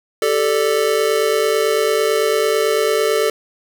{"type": "chord", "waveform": "square", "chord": "G suspended second", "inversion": "none", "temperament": "just", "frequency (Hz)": [392, 441, 588], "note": ["G4", "A4", "D5"], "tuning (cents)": [0, 4, 2], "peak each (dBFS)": [-22, -17, -22], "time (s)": [0.22, 3.3], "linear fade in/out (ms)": 2, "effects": []}